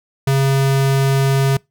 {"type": "tone", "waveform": "square", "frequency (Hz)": 136.1, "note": "C#3", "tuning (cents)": -31, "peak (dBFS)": -13, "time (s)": [0.27, 1.57], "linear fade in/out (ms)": 5, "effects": ["noise-tail reverb RT60 0.2 s tail -25 dB re dry"]}